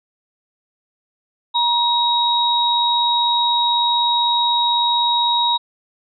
sine tone pair together, 951 / 3799 Hz, A#5 / A#7, +34 / +32 cents, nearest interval 2 octaves, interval 2398 cents, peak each -17 dBFS, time 1.54-5.58 s, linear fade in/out 20 ms, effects none

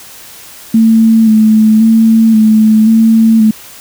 sine tone with vibrato, 220.8 Hz, A3, 6 cents sharp, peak -3 dBFS, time 0.74-3.51 s, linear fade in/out 5 ms, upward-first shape square, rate 0.94 Hz, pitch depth 26 cents each way, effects white hiss -33 dBFS RMS until 3.8 s

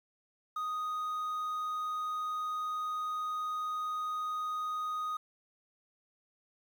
triangle tone with quantisation, 1244.5 Hz, D#6, in tune, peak -31 dBFS, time 0.56-5.17 s, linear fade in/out 5 ms, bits 10, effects none

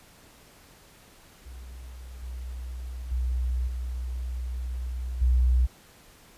sine tone with level steps, 62.1 Hz, B1, 10 cents sharp, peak -39 / -33 / -24 / -29 / -18 dBFS, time 1.45-5.67 s, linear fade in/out 20 ms, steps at 2.22 / 3.11 / 3.67 / 5.21 s, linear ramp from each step 10 ms, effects pink hiss -54 dBFS RMS until 6.37 s + resampled to 32000 Hz

